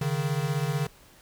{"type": "beating tone pair", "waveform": "square", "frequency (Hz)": [138.4, 154.4], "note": ["C#3", "D#3"], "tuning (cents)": [-2, -13], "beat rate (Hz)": 16, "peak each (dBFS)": -29, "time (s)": [0.01, 0.87], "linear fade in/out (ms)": 5, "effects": ["pink hiss -55 dBFS RMS until 1.21 s"]}